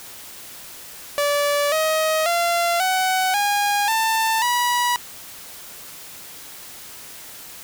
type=tone with pitch steps; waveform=sawtooth; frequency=578 / 630.3 / 687.4 / 749.6 / 817.4 / 891.4 / 972.1 Hz; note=D5 / D#5 / F5 / F#5 / G#5 / A5 / B5; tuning=-28 / +22 / -28 / +22 / -28 / +22 / -28 cents; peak=-14 dBFS; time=1.18-4.96 s; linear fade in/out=0 ms; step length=540 ms; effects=white hiss -39 dBFS RMS until 7.63 s